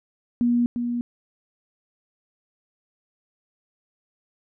sine tone with echo, 240 Hz, B3, 49 cents flat, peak -17 dBFS, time 0.41-0.66 s, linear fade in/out 0 ms, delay 350 ms, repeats 1, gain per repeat -6 dB, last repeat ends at 1.01 s, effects none

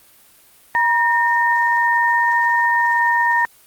sine tone pair together, 950.5 / 1831 Hz, A#5 / A#6, +33 / -32 cents, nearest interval major seventh, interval 1135 cents, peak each -16 dBFS, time 0.75-3.45 s, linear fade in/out 0 ms, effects white hiss -50 dBFS RMS until 3.66 s + Opus 32 kbps

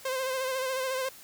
sawtooth tone with vibrato, 522 Hz, C5, 4 cents flat, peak -25 dBFS, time 0.05-1.09 s, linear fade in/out 5 ms, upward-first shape sine, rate 14 Hz, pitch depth 39 cents each way, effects white hiss -50 dBFS RMS until 1.23 s

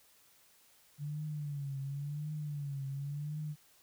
sine tone with vibrato, 144.2 Hz, D3, 31 cents flat, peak -36 dBFS, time 0.98-3.56 s, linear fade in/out 50 ms, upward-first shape triangle, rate 0.93 Hz, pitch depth 110 cents each way, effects white hiss -65 dBFS RMS until 3.82 s

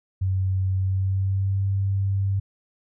sine tone with pitch glide, 94.6 to 97.88 Hz, F#2 to G2, +39 to -2 cents, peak -20 dBFS, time 0.21-2.4 s, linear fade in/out 10 ms, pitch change +59 cents, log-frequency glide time 0.76-1.65 s, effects none

